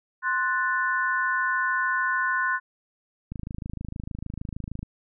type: chord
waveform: sine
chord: F# diminished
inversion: second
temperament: equal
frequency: 1046.5 / 1480 / 1760 Hz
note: C6 / F#6 / A6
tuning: 0 / 0 / 0 cents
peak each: -27 / -25 / -29 dBFS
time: 0.22-2.6 s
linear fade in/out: 50 ms
type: click train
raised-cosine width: 5 ms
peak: -21 dBFS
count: 41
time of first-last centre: 3.32-4.829 s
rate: 26.5 Hz
effects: none